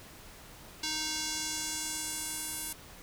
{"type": "tone with band-pass filter sweep", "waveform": "square", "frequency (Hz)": 311.1, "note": "D#4", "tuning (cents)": 0, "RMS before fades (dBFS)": -36, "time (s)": [0.83, 2.73], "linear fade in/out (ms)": 5, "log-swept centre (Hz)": [5000, 11000], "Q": 1.6, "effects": ["pink hiss -51 dBFS RMS until 3.02 s"]}